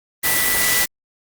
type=tone in noise; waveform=sine; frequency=1973 Hz; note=B6; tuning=2 cents flat; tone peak=-21 dBFS; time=0.23-0.86 s; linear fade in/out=20 ms; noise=white; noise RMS=-18 dBFS; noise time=0.23-0.86 s; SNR=-6 dB; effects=Opus 32 kbps